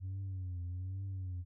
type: tone with vibrato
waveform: sine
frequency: 92.5 Hz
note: F#2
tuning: in tune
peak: -35 dBFS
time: 0-1.45 s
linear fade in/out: 50 ms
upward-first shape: triangle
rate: 1.2 Hz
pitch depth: 100 cents each way
effects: tanh soft clip ceiling -36 dBFS